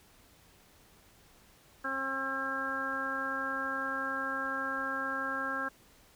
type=harmonic tone; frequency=268.5 Hz; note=C4; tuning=45 cents sharp; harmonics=1 / 2 / 3 / 4 / 5 / 6; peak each=-42 / -42 / -46 / -40 / -37 / -35 dBFS; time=1.84-5.69 s; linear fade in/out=10 ms; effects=pink hiss -61 dBFS RMS until 6.15 s